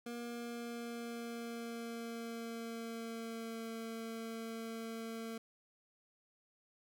25% pulse tone with pitch glide, 237.2 to 226.5 Hz, A#3 to A#3, +30 to -50 cents, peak -38 dBFS, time 0.06-5.38 s, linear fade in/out 5 ms, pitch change -80 cents, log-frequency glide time 0.23-3.72 s, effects none

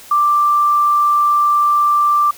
sine tone, 1178 Hz, D6, 5 cents sharp, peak -10 dBFS, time 0.11-2.31 s, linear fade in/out 5 ms, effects white hiss -39 dBFS RMS until 2.37 s

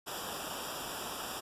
pink noise with comb filter, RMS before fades -40 dBFS, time 0.06-1.41 s, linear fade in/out 20 ms, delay 0.47 ms, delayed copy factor -0.9, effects resampled to 32000 Hz

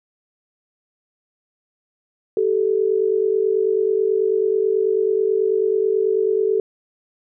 sine tone pair together, 387 / 436.2 Hz, G4 / A4, -22 / -15 cents, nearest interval major second, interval 207 cents, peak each -19 / -18 dBFS, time 2.37-6.6 s, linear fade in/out 2 ms, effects none

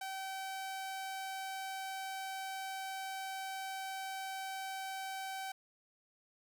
sawtooth tone, 769 Hz, G5, 33 cents flat, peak -36 dBFS, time 0.01-5.52 s, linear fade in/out 5 ms, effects none

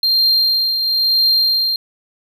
triangle tone with tremolo, 4186 Hz, C8, in tune, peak -9 dBFS, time 0.03-1.76 s, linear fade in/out 2 ms, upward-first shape triangle, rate 1 Hz, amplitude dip 50%, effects none

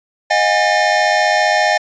square tone cluster, 623 / 718 / 818 / 1784 Hz, D#5 / F5 / G#5 / A6, +2 / +48 / -26 / +23 cents, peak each -18 dBFS, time 0.3-1.78 s, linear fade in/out 10 ms, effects resampled to 16000 Hz

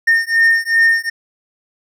triangle beating tone pair, 1825 / 1827.6 Hz, A#6 / A#6, -37 / -35 cents, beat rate 2.6 Hz, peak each -12 dBFS, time 0.07-1.1 s, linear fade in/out 10 ms, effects none

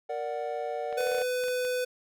triangle chord, Bb augmented, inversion none, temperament equal, 466.2 / 587.3 / 740 Hz, Bb4 / D5 / F#5, 0 / 0 / 0 cents, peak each -33 dBFS, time 0.09-1.23 s, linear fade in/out 10 ms
clicks, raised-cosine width 0.3 ms, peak -28 dBFS, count 10, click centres 0.927 / 1.007 / 1.07 / 1.117 / 1.148 / 1.184 / 1.217 / 1.438 / 1.483 / 1.65 s
square tone, 500 Hz, B4, 21 cents sharp, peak -28 dBFS, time 0.97-1.85 s, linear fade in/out 10 ms
effects none

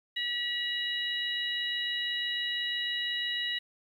harmonic tone, 966 Hz, B5, 39 cents flat, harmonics 2 / 3 / 4, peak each -34 / -34 / -34 dBFS, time 0.16-3.59 s, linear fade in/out 10 ms, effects 10-bit

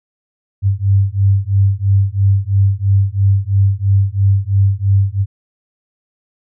sine beating tone pair, 97 / 100 Hz, G2 / G2, -18 / +35 cents, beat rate 3 Hz, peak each -13 dBFS, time 0.62-5.26 s, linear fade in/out 50 ms, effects none

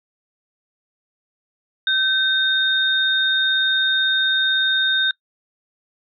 sine tone pair together, 1542 / 3681 Hz, G6 / A#7, -29 / -23 cents, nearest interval octave + minor third, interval 1506 cents, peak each -19 / -18 dBFS, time 1.87-5.11 s, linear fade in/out 2 ms, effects noise-tail reverb RT60 0.1 s tail -24 dB re dry

